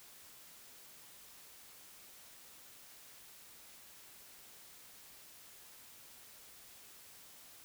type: silence
effects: white hiss -57 dBFS RMS until 7.64 s